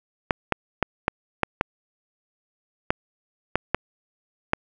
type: clicks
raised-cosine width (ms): 0.5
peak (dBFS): -4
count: 10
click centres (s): 0.308 / 0.523 / 0.827 / 1.081 / 1.433 / 1.611 / 2.905 / 3.556 / 3.746 / 4.534
effects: none